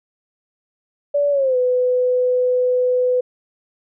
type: tone with pitch glide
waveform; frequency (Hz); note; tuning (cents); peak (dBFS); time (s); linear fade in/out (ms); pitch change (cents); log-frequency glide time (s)
sine; 575 to 500.6; D5 to B4; -37 to +23; -14; 1.14-3.21; 10; -240; 1.31-1.57
effects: none